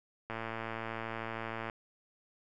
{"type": "click train", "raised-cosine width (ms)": 0.5, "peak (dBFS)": -23, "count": 159, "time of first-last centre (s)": [0.3, 1.698], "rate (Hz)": 113, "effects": []}